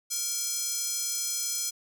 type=tone with high-pass filter; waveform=square; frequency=466.2 Hz; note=A#4; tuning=in tune; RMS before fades=-31 dBFS; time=0.1-1.71 s; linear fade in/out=20 ms; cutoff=6200 Hz; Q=2.1; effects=none